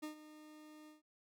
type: tone with ADSR envelope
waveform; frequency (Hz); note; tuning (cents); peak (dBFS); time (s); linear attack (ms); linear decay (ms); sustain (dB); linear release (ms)
40% pulse; 305.7; D#4; -30; -40; 0.02-1.02; 17; 110; -14; 140
effects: none